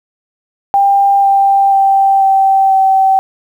sine tone with pitch steps, 795 / 788.6 / 782.2 / 775.9 / 769.7 Hz, G5 / G5 / G5 / G5 / G5, +24 / +10 / -4 / -18 / -32 cents, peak -6 dBFS, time 0.74-3.19 s, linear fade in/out 0 ms, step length 490 ms, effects 7-bit

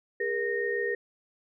sine tone cluster, 408.1 / 474.8 / 1850 Hz, G#4 / A#4 / A#6, -30 / +32 / -14 cents, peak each -31 dBFS, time 0.2-0.95 s, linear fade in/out 5 ms, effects none

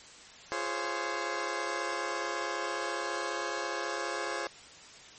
15% pulse chord, Db major seventh, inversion first, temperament just, 346.5 / 415.8 / 519.7 / 554.4 Hz, F4 / Ab4 / C5 / Db5, -14 / +2 / -12 / 0 cents, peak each -32 dBFS, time 0.52-4.47 s, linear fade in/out 0 ms, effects white hiss -51 dBFS RMS until 5.18 s + MP3 32 kbps

